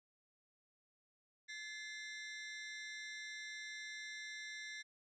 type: ring-modulated tone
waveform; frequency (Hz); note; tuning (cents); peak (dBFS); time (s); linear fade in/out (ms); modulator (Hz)
sawtooth; 1907; A#6; +39; -39; 1.48-4.83; 20; 182
effects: resampled to 16000 Hz